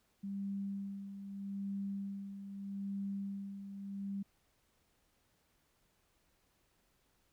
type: tone with tremolo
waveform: sine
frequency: 197.9 Hz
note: G3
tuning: 17 cents sharp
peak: -36 dBFS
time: 0.23-4.23 s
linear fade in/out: 10 ms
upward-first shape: sine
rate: 0.8 Hz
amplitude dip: 60%
effects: pink hiss -75 dBFS RMS until 7.32 s